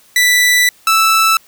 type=tone pair in turn; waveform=sawtooth; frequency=1975.5 / 1318.5 Hz; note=B6 / E6; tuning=0 / 0 cents; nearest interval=perfect fifth; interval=700 cents; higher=first; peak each=-5 dBFS; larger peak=neither; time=0.16-0.69 / 0.87-1.37 s; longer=first; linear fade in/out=2 ms; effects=white hiss -48 dBFS RMS until 1.47 s